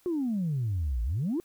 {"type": "exponential two-way sweep", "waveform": "sine", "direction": "down then up", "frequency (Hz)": [370, 54, 370], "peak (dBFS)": -25, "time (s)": [0.06, 1.4], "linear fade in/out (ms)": 0, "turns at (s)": 1.03, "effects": ["tanh soft clip ceiling -23 dBFS", "white hiss -64 dBFS RMS until 1.44 s"]}